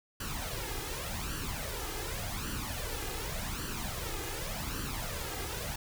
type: noise with flanger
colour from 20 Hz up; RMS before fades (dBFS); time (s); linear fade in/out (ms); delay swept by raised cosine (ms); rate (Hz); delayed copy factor
pink; -37; 0.2-5.76; 5; 0.67 to 2.47; 0.87; +0.65
effects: none